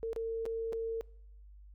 sine tone with dropouts, 453.3 Hz, A#4, 48 cents flat, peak -33 dBFS, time 0.03-1.01 s, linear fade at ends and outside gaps 0 ms, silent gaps 0.131-0.162 / 0.455-0.462 / 0.725-0.731 s, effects noise-tail reverb RT60 0.7 s tail -24 dB re dry + added 50 Hz sine -51 dBFS peak until 1.74 s

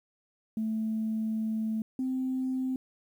sine tone pair in turn, 220 / 259.4 Hz, A3 / C4, 0 / -15 cents, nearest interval minor third, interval 285 cents, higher second, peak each -27 dBFS, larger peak neither, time 0.57-1.82 / 1.99-2.76 s, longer first, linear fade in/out 2 ms, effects tanh soft clip ceiling -23 dBFS + 10-bit

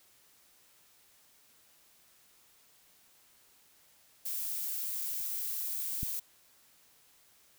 violet noise, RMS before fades -36 dBFS, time 4.25-6.2 s, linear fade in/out 10 ms
click, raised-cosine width 5 ms, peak -24 dBFS, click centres 6.031 s
effects white hiss -64 dBFS RMS until 7.58 s

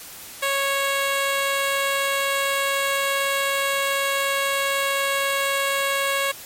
10% pulse tone, 552 Hz, C#5, 7 cents flat, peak -12 dBFS, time 0.42-6.32 s, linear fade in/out 10 ms, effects white hiss -39 dBFS RMS until 6.45 s + MP3 64 kbps

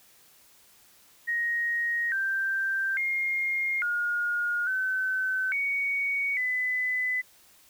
sine tone with pitch steps, 1877 / 1570 / 2131 / 1430 / 1525 / 2237 / 2006 Hz, A#6 / G6 / C7 / F6 / G6 / C#7 / B6, +11 / +2 / +31 / +41 / -48 / +15 / +26 cents, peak -25 dBFS, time 1.27-7.22 s, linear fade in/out 20 ms, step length 850 ms, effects white hiss -58 dBFS RMS until 7.69 s

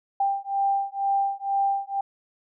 sine beating tone pair, 790 / 792.1 Hz, G5 / G5, +13 / +18 cents, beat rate 2.1 Hz, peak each -25 dBFS, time 0.2-2.01 s, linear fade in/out 5 ms, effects none

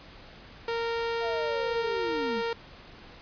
sawtooth tone, 462.7 Hz, A#4, 13 cents flat, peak -24 dBFS, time 0.68-2.53 s, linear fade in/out 2 ms
sine linear sweep, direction down, 707 to 194 Hz, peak -33 dBFS, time 1.2-2.43 s, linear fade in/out 50 ms
effects pink hiss -49 dBFS RMS until 3.21 s + resampled to 11025 Hz

